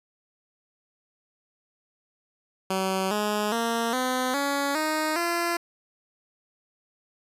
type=tone with pitch steps; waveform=10% pulse; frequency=190 / 209.6 / 231.2 / 255.1 / 281.4 / 310.4 / 342.5 Hz; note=F#3 / G#3 / A#3 / C4 / C#4 / D#4 / F4; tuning=+46 / +16 / -14 / -44 / +26 / -4 / -34 cents; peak=-16 dBFS; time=2.7-5.57 s; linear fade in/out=5 ms; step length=410 ms; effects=resampled to 32000 Hz